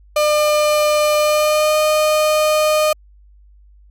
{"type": "tone with pitch glide", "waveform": "35% pulse", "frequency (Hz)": [601, 613.3], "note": ["D5", "D#5"], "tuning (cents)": [40, -25], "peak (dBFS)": -11, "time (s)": [0.16, 2.93], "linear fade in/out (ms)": 5, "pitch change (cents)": 35, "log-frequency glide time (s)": [1.16, 1.78], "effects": ["added 50 Hz sine -44 dBFS peak until 3.9 s", "AAC 64 kbps"]}